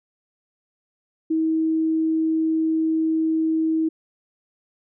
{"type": "tone", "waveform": "sine", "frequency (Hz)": 319.9, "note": "D#4", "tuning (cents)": 48, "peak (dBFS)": -18, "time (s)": [1.3, 3.89], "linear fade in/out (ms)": 10, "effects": []}